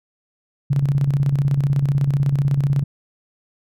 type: tone with tremolo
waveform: sine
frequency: 140 Hz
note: C#3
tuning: 18 cents sharp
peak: -13 dBFS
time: 0.7-2.84 s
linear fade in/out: 10 ms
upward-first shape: square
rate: 16 Hz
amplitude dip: 55%
effects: none